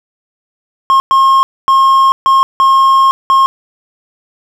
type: tone bursts at uneven times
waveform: triangle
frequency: 1074 Hz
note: C6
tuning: 45 cents sharp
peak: -3 dBFS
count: 6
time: 0.9-1 / 1.11-1.43 / 1.68-2.12 / 2.26-2.43 / 2.6-3.11 / 3.3-3.46 s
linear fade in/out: 0 ms
effects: none